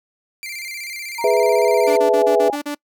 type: tone with vibrato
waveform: sawtooth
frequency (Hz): 2217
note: C#7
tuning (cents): 0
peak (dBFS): -25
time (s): 0.43-1.97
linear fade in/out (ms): 0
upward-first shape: square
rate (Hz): 16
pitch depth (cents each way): 94
type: tone with pitch glide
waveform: sine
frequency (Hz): 934 to 822.5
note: A#5 to G#5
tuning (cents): +3 to -17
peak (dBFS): -23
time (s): 1.18-2.56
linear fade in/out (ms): 10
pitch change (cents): -220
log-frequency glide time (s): 1.76-2.41
type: chord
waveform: sine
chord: E major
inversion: first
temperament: equal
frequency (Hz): 415.3 / 493.9 / 659.3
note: G#4 / B4 / E5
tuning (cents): 0 / 0 / 0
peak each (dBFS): -17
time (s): 1.24-2.5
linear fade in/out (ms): 2
type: tone bursts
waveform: sawtooth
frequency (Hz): 291.9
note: D4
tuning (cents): -10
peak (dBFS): -19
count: 7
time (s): 1.87-2.75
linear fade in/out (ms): 10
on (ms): 94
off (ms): 37
effects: noise-tail reverb RT60 0.1 s tail -25 dB re dry